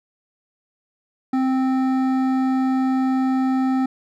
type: tone with hard clipping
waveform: triangle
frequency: 261.6 Hz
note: C4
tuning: in tune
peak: -19 dBFS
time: 1.33-3.86 s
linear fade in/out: 5 ms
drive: 15 dB
effects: none